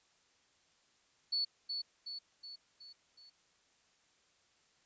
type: tone with echo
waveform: sine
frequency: 4435 Hz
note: C#8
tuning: in tune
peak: -31 dBFS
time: 1.32-1.45 s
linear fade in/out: 10 ms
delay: 370 ms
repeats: 5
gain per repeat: -5 dB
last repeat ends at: 3.3 s
effects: white hiss -71 dBFS RMS until 4.85 s + resampled to 16000 Hz

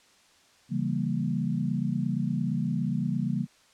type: chord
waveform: sine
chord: C# diminished seventh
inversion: none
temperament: equal with one note detuned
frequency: 138.59 / 166.92 / 196 / 233.1 Hz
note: C#3 / E3 / G3 / Bb3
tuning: 0 / +22 / 0 / 0 cents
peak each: -31 dBFS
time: 0.69-3.47 s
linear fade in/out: 50 ms
effects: white hiss -60 dBFS RMS until 3.73 s + low-pass 7000 Hz 12 dB/octave

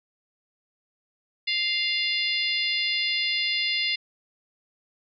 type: harmonic tone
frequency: 698.5 Hz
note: F5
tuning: in tune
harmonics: 3 / 4 / 5 / 6 / 7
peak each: -28 / -29 / -30 / -31 / -31 dBFS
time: 1.47-3.96 s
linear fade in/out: 10 ms
effects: none

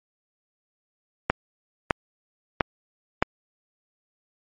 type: clicks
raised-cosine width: 0.5 ms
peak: -3 dBFS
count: 4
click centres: 1.3 / 1.908 / 2.608 / 3.225 s
effects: MP3 48 kbps

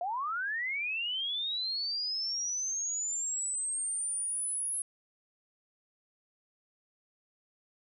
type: linear sweep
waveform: sine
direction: up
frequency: 671 to 10720 Hz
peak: -31 dBFS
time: 0.01-4.82 s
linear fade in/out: 2 ms
effects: none

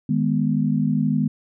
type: chord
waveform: sine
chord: G# minor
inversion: second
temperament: equal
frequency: 155.56 / 207.7 / 246.9 Hz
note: D#3 / G#3 / B3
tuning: 0 / 0 / 0 cents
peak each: -22 dBFS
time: 0.09-1.28 s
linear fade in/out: 5 ms
effects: none

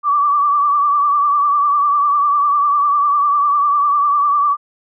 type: tone with vibrato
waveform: sine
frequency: 1159 Hz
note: D6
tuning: 23 cents flat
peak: -11 dBFS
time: 0.03-4.57 s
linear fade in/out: 50 ms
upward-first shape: triangle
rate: 10 Hz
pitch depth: 67 cents each way
effects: none

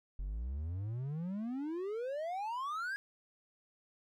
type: exponential sweep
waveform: triangle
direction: up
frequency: 43.79 to 1661.2 Hz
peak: -34 dBFS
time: 0.19-2.96 s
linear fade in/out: 0 ms
effects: none

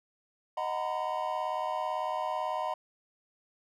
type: chord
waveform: triangle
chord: B major seventh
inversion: first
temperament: equal with one note detuned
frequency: 622.3 / 740 / 932.3 / 1010.3 Hz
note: D#5 / F#5 / A#5 / B5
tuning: 0 / 0 / 0 / +39 cents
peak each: -34 dBFS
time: 0.57-2.74 s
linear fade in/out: 5 ms
effects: none

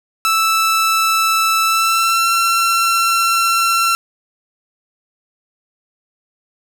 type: tone with pitch glide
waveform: sawtooth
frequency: 1318.5 to 1354 Hz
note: E6 to E6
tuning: 0 to +46 cents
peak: -9 dBFS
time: 0.25-3.95 s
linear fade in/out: 0 ms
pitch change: +46 cents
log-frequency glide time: 1.64-2.29 s
effects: none

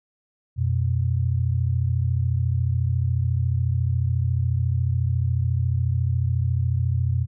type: tone pair together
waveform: sine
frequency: 88.9 / 122.99 Hz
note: F2 / B2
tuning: +31 / -7 cents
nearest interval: tritone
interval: 562 cents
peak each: -22 dBFS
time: 0.56-7.27 s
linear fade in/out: 50 ms
effects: none

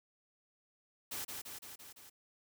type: noise with echo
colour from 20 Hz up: white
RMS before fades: -41 dBFS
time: 1.11-1.25 s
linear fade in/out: 10 ms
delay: 170 ms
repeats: 5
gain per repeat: -3 dB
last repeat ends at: 2.1 s
effects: none

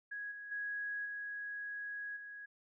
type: tone with level steps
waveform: sine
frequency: 1661.2 Hz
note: G#6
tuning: in tune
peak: -40 / -45 / -37 / -40 / -46 dBFS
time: 0.11-2.46 s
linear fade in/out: 10 ms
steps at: 0.31 / 0.51 / 1.05 / 2.16 s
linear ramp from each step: 10 ms
effects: none

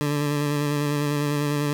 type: tone with vibrato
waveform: 20% pulse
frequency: 146.2 Hz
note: D3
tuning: 7 cents flat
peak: -17 dBFS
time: 0.01-1.73 s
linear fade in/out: 0 ms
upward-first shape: square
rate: 10 Hz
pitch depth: 19 cents each way
effects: none

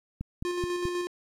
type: click train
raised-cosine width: 5 ms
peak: -21 dBFS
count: 4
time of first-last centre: 0.21-0.854 s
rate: 4.66 Hz
type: tone with tremolo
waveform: square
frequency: 353.7 Hz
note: F4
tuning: 22 cents sharp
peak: -28 dBFS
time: 0.45-1.07 s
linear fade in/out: 0 ms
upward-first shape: square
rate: 8 Hz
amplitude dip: 30%
effects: low-pass 9000 Hz 12 dB/octave + 10-bit

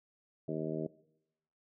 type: harmonic tone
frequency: 78.7 Hz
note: D#2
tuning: 20 cents sharp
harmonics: 2 / 3 / 4 / 5 / 6 / 7 / 8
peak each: -40 / -42 / -40 / -40 / -45 / -47 / -43 dBFS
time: 0.48-0.87 s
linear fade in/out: 5 ms
effects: noise-tail reverb RT60 0.8 s tail -20 dB re dry

